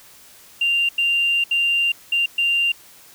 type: tone bursts at uneven times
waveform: sine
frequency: 2784 Hz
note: F7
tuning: 6 cents flat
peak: -15 dBFS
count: 5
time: 0.61-0.89 / 0.98-1.44 / 1.51-1.92 / 2.12-2.26 / 2.38-2.72 s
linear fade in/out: 5 ms
effects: tanh soft clip ceiling -11 dBFS + white hiss -47 dBFS RMS until 3.14 s